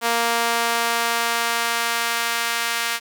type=tone with high-pass filter sweep; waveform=sawtooth; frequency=233.1 Hz; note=A#3; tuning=in tune; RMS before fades=-22 dBFS; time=0.01-3 s; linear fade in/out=50 ms; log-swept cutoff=720 to 1600 Hz; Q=0.91; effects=7-bit